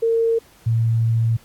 sine tone pair in turn, 456.7 / 114.17 Hz, A#4 / A#2, -36 / -36 cents, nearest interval 2 octaves, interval 2400 cents, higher first, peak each -15 dBFS, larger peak neither, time 0.02-0.39 / 0.66-1.37 s, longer second, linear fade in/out 10 ms, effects pink hiss -52 dBFS RMS until 1.44 s + AAC 64 kbps

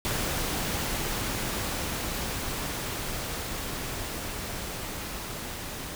pink noise with level ramp, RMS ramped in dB -29 to -37 dBFS, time 0.05-5.95 s, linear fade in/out 0 ms, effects none

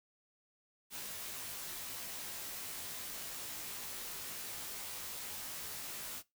white noise with comb filter, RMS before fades -44 dBFS, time 0.9-6.23 s, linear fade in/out 50 ms, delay 17 ms, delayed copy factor -0.7, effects noise-tail reverb RT60 0.2 s tail -20 dB re dry

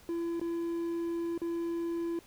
triangle tone with dropouts, 337.6 Hz, E4, 41 cents sharp, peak -29 dBFS, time 0.09-2.19 s, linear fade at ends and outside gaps 1 ms, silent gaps 0.397-0.414 / 1.378-1.417 s, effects pink hiss -58 dBFS RMS until 2.26 s

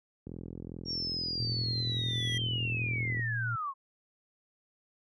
click train, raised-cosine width 3 ms, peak -28 dBFS, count 125, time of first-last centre 0.27-3.195 s, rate 42.4 Hz
sine linear sweep, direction down, 5590 to 1046.5 Hz, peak -32 dBFS, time 0.85-3.74 s, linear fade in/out 50 ms
sine tone, 116.54 Hz, A#2, in tune, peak -32 dBFS, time 1.39-3.56 s, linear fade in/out 10 ms
square tone with exponential growth, 1970 Hz, B6, 5 cents flat, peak -35 dBFS, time 1.41-2.38 s, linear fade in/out 5 ms, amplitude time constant 210 ms
effects high-pass 60 Hz 12 dB/octave + resampled to 22050 Hz

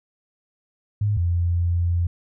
sine tone pair in turn, 103.83 / 86.45 Hz, G#2 / F2, 0 / -17 cents, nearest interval minor third, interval 317 cents, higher first, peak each -18 dBFS, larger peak neither, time 1.01-1.17 / 1.17-2.07 s, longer second, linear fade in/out 5 ms, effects none

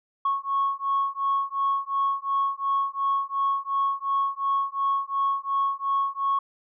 sine beating tone pair, 1100 / 1102.8 Hz, C#6 / C#6, -14 / -9 cents, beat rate 2.8 Hz, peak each -25 dBFS, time 0.25-6.39 s, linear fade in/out 5 ms, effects tanh soft clip ceiling -16 dBFS

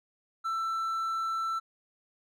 triangle tone, 1333 Hz, E6, 19 cents sharp, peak -27 dBFS, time 0.44-1.6 s, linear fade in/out 20 ms, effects none

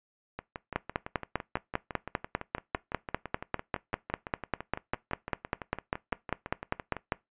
two click trains, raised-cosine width 0.5 ms, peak -21 / -12 dBFS, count 40 / 33, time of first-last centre 0.39-6.967 / 0.76-7.122 s, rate 5.93 / 5.03 Hz, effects noise-tail reverb RT60 0.2 s tail -21 dB re dry + resampled to 8000 Hz

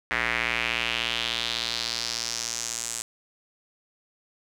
square tone with band-pass filter sweep, 58.27 Hz, A#1, in tune, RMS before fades -29 dBFS, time 0.11-3.02 s, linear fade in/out 0 ms, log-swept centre 1900 to 7800 Hz, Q 3, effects none

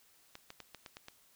clicks, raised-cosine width 0.2 ms, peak -29 dBFS, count 7, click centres 0.354 / 0.504 / 0.603 / 0.747 / 0.862 / 0.969 / 1.084 s, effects white hiss -66 dBFS RMS until 1.35 s

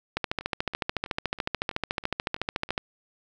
two click trains, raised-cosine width 0.3 ms, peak -24 / -10 dBFS, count 8 / 37, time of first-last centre 0.41-2.69 / 0.17-2.779 s, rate 3.07 / 13.8 Hz, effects none

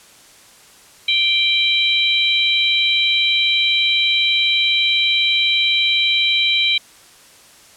harmonic tone, 784 Hz, G5, in tune, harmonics 3 / 4 / 5, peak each -18 / -18 / -18 dBFS, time 1.08-6.78 s, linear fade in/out 5 ms, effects white hiss -46 dBFS RMS until 7.76 s + low-pass 10000 Hz 12 dB/octave

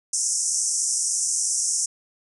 pink band-pass noise, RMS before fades -24 dBFS, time 0.13-1.86 s, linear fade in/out 5 ms, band 5500 to 9700 Hz, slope 96 dB/octave, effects none

